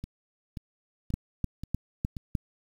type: two click trains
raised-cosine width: 5 ms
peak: -15 / -24 dBFS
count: 5 / 5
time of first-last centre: 1.14-2.352 / 0.04-2.168 s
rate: 3.3 / 1.88 Hz
effects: 8-bit